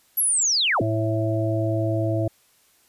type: linear sweep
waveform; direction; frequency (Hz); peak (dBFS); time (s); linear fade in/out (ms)
sine; down; 11840 to 48.82; -18; 0.17-0.82; 10
type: harmonic tone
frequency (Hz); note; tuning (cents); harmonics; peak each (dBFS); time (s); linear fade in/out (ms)
110; A2; 0; 1 / 3 / 5 / 6; -23 / -26 / -31 / -27; 0.81-2.28; 5
effects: white hiss -60 dBFS RMS until 2.88 s + resampled to 32000 Hz

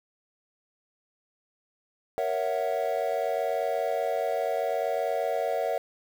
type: chord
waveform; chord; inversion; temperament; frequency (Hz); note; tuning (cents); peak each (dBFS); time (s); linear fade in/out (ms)
triangle; F# dominant seventh; first; equal; 466.2 / 554.4 / 659.3 / 740; A#4 / C#5 / E5 / F#5; 0 / 0 / 0 / 0; -30 / -29 / -28 / -30; 2.18-5.78; 0
effects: 8-bit

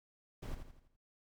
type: noise with echo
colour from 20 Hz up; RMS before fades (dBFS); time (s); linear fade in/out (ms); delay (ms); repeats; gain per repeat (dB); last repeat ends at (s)
brown; -41; 0.42-0.55; 10; 83; 5; -7; 0.965
effects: none

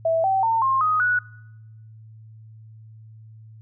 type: tone with pitch steps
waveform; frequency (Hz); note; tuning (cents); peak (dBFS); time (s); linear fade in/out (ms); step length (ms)
sine; 655 / 770 / 905.2 / 1064.1 / 1250.8 / 1470.4; E5 / G5 / A5 / C6 / D#6 / F#6; -11 / -31 / +49 / +29 / +9 / -11; -17; 0.05-1.19; 5; 190
effects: noise-tail reverb RT60 0.9 s tail -23 dB re dry + added 110 Hz sine -42 dBFS peak until 3.61 s

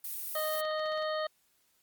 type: noise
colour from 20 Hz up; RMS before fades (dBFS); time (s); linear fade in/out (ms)
violet; -38; 0.04-0.61; 5
type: harmonic tone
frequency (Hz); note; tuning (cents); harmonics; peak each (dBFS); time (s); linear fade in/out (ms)
620; D#5; -6; 1 / 2 / 3 / 5 / 6 / 7; -32 / -37 / -41 / -45 / -49 / -45; 0.35-1.27; 5
type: clicks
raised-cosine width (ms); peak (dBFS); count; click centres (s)
0.2; -32; 7; 0.558 / 0.652 / 0.795 / 0.859 / 0.921 / 0.975 / 1.023
effects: white hiss -71 dBFS RMS until 1.82 s + Opus 32 kbps

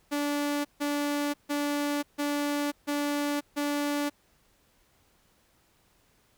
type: tone bursts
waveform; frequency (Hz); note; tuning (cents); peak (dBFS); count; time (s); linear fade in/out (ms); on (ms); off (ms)
sawtooth; 290; D4; -22; -23; 6; 0.11-4.1; 20; 540; 150
effects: pink hiss -66 dBFS RMS until 6.37 s

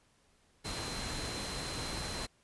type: tone in noise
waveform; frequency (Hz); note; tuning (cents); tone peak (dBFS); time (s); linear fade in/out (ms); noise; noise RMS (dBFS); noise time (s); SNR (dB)
sine; 4100; C8; -36; -44; 0.64-2.27; 20; pink; -39; 0.64-2.27; -8
effects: pink hiss -69 dBFS RMS until 2.43 s + resampled to 24000 Hz

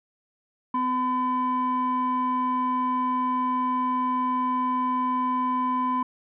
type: tone pair together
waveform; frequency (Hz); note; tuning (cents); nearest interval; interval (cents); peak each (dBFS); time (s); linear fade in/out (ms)
sine; 253.7 / 1012.5; B3 / B5; +47 / +43; 2 octaves; 2396; -26 / -22; 0.74-6.03; 5
effects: tanh soft clip ceiling -18 dBFS

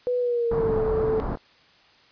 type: tone with pitch glide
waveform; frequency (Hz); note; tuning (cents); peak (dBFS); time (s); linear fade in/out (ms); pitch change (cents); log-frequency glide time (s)
sine; 493.9 to 440; B4 to A4; 0 to 0; -21; 0.07-1.2; 0; -200; 0.19-0.76
type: low-pass noise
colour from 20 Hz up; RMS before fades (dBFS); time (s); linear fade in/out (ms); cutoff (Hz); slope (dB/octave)
pink; -29; 0.51-1.36; 5; 1200; 24
type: clicks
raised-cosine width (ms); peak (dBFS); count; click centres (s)
1; -29; 2; 1.276 / 1.372
effects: white hiss -56 dBFS RMS until 2.11 s + resampled to 11025 Hz

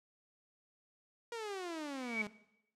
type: exponential sweep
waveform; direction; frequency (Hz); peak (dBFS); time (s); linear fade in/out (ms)
sawtooth; down; 478.2 to 204.1; -36; 1.32-2.27; 2
type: tone with exponential growth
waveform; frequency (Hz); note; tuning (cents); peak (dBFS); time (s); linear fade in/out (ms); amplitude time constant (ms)
sine; 2267; C#7; +38; -30; 1.93-2.22; 5; 63
effects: noise-tail reverb RT60 0.8 s tail -17 dB re dry + low-pass 8000 Hz 12 dB/octave

